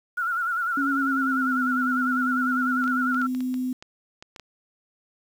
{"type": "tone with vibrato", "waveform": "sine", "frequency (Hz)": 1400, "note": "F6", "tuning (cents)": 4, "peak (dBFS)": -23, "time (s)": [0.17, 3.27], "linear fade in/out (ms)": 10, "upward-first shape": "sine", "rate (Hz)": 10, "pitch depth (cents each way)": 88}
{"type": "tone with pitch glide", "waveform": "sine", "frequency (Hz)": [277.3, 254.3], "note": ["C#4", "C4"], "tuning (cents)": [1, -49], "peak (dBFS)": -24, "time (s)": [0.77, 3.73], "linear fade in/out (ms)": 5, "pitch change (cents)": -150, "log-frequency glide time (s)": [0.88, 1.63]}
{"type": "clicks", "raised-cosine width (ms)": 0.2, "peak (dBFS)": -24, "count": 11, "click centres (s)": [2.84, 2.878, 3.145, 3.216, 3.349, 3.406, 3.542, 3.825, 4.225, 4.362, 4.397]}
{"effects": ["8-bit"]}